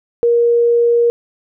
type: tone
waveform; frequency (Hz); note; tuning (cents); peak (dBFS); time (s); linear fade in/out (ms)
sine; 472; A#4; +22; -9; 0.23-1.1; 0
effects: none